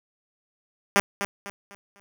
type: tone with echo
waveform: 5% pulse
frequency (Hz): 200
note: G3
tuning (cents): +35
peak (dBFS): -5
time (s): 0.96-1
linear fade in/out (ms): 0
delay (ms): 250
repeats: 4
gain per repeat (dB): -9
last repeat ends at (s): 2
effects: none